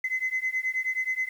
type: beating tone pair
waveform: sine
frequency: 2037 / 2046.4 Hz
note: C7 / C7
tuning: -47 / -39 cents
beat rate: 9.4 Hz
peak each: -28 dBFS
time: 0.04-1.29 s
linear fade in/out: 5 ms
effects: tanh soft clip ceiling -20 dBFS + 9-bit